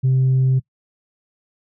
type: tone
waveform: sine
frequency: 130.81 Hz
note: C3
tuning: in tune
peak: -11 dBFS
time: 0.03-0.6 s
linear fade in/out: 20 ms
effects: noise-tail reverb RT60 0.1 s tail -22 dB re dry + tanh soft clip ceiling -11 dBFS